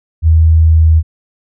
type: tone with pitch glide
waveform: sine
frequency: 80.5 to 79.94 Hz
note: E2 to D#2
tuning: -41 to +47 cents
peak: -4 dBFS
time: 0.22-1.03 s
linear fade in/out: 50 ms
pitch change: -12 cents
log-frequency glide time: 0.57-0.91 s
effects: none